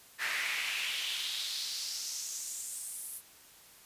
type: noise with high-pass filter sweep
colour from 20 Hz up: brown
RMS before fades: -37 dBFS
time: 0.18-3.22 s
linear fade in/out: 50 ms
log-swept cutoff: 1800 to 11000 Hz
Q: 3.1
effects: white hiss -57 dBFS RMS until 3.85 s + resampled to 32000 Hz